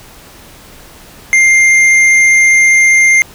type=tone with hard clipping; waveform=triangle; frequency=2105 Hz; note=C7; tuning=10 cents sharp; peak=-6 dBFS; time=1.33-3.22 s; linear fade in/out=0 ms; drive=11 dB; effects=pink hiss -37 dBFS RMS until 3.34 s